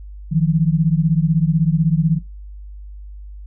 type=beating tone pair; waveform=sine; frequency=155.56 / 171.56 Hz; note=D#3 / F3; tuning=0 / -31 cents; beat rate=16 Hz; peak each=-15 / -17 dBFS; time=0.31-2.19 s; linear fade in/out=20 ms; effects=noise-tail reverb RT60 0.2 s tail -19 dB re dry + added 50 Hz sine -32 dBFS peak until 3.46 s